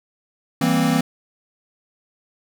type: chord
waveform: square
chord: C dominant seventh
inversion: first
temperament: equal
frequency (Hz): 164.81 / 196 / 233.1 / 261.6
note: E3 / G3 / Bb3 / C4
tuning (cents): 0 / 0 / 0 / 0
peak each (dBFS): -22 / -27 / -22 / -21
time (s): 0.61-1.01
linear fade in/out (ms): 5
effects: none